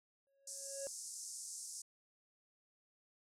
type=tone with exponential growth; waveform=triangle; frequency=551 Hz; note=C#5; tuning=11 cents flat; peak=-38 dBFS; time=0.27-0.87 s; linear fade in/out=0 ms; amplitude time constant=130 ms
type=band-pass noise; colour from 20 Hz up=white; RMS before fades=-48 dBFS; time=0.47-1.82 s; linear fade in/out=5 ms; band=5300 to 9700 Hz; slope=48 dB/octave
effects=none